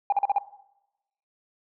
sine tone bursts, 807 Hz, G#5, 50 cents flat, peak -17 dBFS, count 5, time 0.1-0.384 s, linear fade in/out 2 ms, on 24 ms, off 41 ms, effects noise-tail reverb RT60 0.9 s tail -18 dB re dry + tanh soft clip ceiling -15 dBFS

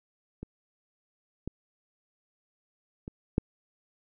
clicks, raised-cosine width 3 ms, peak -25 / -21 / -25 / -10 dBFS, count 4, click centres 0.43 / 1.476 / 3.079 / 3.381 s, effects none

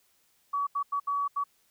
sine tone bursts at uneven times, 1135 Hz, C#6, 41 cents sharp, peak -26 dBFS, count 5, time 0.53-0.67 / 0.75-0.83 / 0.92-1 / 1.07-1.28 / 1.36-1.44 s, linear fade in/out 10 ms, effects white hiss -68 dBFS RMS until 1.7 s

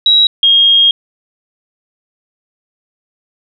sine tone pair in turn, 3863 / 3248 Hz, B7 / G#7, -39 / -39 cents, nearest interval minor third, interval 300 cents, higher first, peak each -5 dBFS, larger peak neither, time 0.06-0.27 / 0.43-0.91 s, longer second, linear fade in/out 2 ms, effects none

